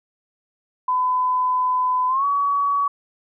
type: tone with pitch glide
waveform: sine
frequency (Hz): 1008 to 1131.4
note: B5 to C#6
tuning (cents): +35 to +35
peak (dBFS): -17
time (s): 0.88-2.88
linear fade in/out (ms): 5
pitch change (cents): +200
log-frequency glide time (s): 2.08-2.25
effects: none